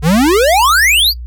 square exponential sweep, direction up, 141.4 to 4875 Hz, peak -8 dBFS, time 0.02-1.14 s, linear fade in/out 50 ms, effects noise-tail reverb RT60 0.1 s tail -23 dB re dry + added 60 Hz sine -23 dBFS peak until 1.26 s

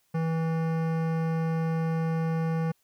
sine tone with hard clipping, 162.7 Hz, E3, 22 cents flat, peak -27 dBFS, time 0.14-2.72 s, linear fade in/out 10 ms, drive 17 dB, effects white hiss -70 dBFS RMS until 2.83 s

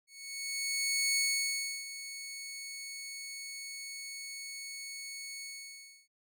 15% pulse tone with ADSR envelope, 2212 Hz, C#7, 4 cents flat, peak -21 dBFS, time 0.07-6.08 s, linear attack 1100 ms, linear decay 670 ms, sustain -14 dB, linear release 650 ms, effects none

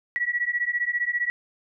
sine beating tone pair, 1925 / 1940 Hz, B6 / B6, -45 / -31 cents, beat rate 15 Hz, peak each -26 / -26 dBFS, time 0.16-1.3 s, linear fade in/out 0 ms, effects none

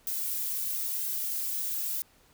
violet noise with flanger, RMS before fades -32 dBFS, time 0.07-2.02 s, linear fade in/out 0 ms, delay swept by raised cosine 1.9 to 2.69 ms, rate 1 Hz, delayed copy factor +0.7, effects pink hiss -62 dBFS RMS until 2.33 s

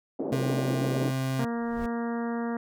pink band-pass noise, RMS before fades -31 dBFS, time 0.19-1.11 s, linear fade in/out 5 ms, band 230 to 570 Hz, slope 24 dB/octave
30% pulse tone, 132.2 Hz, C3, 18 cents sharp, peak -24 dBFS, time 0.32-1.45 s, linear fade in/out 5 ms
harmonic tone, 233.9 Hz, A#3, 6 cents sharp, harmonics 1 / 2 / 3 / 4 / 5 / 6 / 7 / 8, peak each -29 / -35 / -39 / -41 / -43 / -45 / -46 / -47 dBFS, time 1.39-2.57 s, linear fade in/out 2 ms
brown noise with exponential growth, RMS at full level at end -32 dBFS, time 1.54-1.86 s, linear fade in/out 2 ms, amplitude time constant 69 ms
effects none

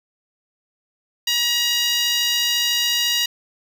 10% pulse tone with high-pass filter, 954 Hz, A#5, 40 cents sharp, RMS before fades -20 dBFS, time 1.27-3.26 s, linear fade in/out 5 ms, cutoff 2700 Hz, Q 1.4, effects none

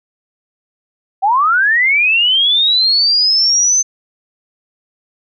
sine linear sweep, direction up, 740 to 6230 Hz, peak -9 dBFS, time 1.22-3.83 s, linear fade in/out 20 ms, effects none

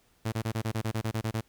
sawtooth tone bursts, 111.4 Hz, A2, 22 cents sharp, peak -24 dBFS, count 12, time 0.25-1.411 s, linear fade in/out 10 ms, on 72 ms, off 27 ms, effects pink hiss -66 dBFS RMS until 1.48 s

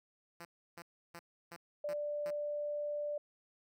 5% pulse tone bursts, 170.6 Hz, F3, 40 cents flat, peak -36 dBFS, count 6, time 0.4-2.306 s, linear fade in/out 5 ms, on 51 ms, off 320 ms
sine tone, 589 Hz, D5, 5 cents sharp, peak -35 dBFS, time 1.84-3.18 s, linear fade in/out 5 ms
effects none

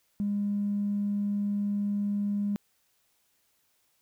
triangle tone with tanh clipping, 203.7 Hz, G#3, 33 cents flat, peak -26 dBFS, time 0.2-2.56 s, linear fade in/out 0 ms, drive 4 dB, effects white hiss -71 dBFS RMS until 4.01 s

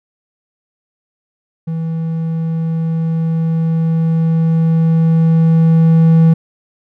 triangle tone with level ramp, 163 Hz, E3, 19 cents flat, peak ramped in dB -15 to -3 dBFS, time 1.67-6.34 s, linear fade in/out 10 ms, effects none

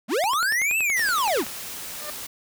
square linear two-way sweep, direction up then down, 177.4 to 2700 to 177.4 Hz, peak -21 dBFS, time 0.08-1.45 s, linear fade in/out 50 ms, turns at 0.78 s
click train, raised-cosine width 0.3 ms, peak -18 dBFS, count 14, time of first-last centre 0.24-1.466 s, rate 10.6 Hz
white noise, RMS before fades -35 dBFS, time 0.96-2.27 s, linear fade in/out 10 ms
20% pulse tone with exponential growth, 598 Hz, D5, 31 cents sharp, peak -26 dBFS, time 1.85-2.1 s, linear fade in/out 0 ms, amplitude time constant 53 ms
effects none

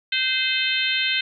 harmonic tone, 518 Hz, C5, 17 cents flat, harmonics 3 / 4 / 5 / 6 / 7 / 8, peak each -28 / -27 / -26 / -25 / -27 / -31 dBFS, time 0.12-1.21 s, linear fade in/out 5 ms, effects none

